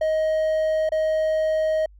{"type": "tone with dropouts", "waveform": "triangle", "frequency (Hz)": 628, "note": "D#5", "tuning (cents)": 16, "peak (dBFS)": -17, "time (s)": [0.01, 1.86], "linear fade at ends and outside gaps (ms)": 5, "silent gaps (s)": [0.892, 0.919], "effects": ["added 50 Hz sine -46 dBFS peak until 1.99 s"]}